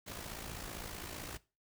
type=noise with amplitude modulation; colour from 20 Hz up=pink; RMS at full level=-42 dBFS; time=0.06-1.38 s; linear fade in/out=20 ms; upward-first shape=sine; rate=55.4 Hz; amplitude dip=60%; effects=noise-tail reverb RT60 0.3 s tail -20 dB re dry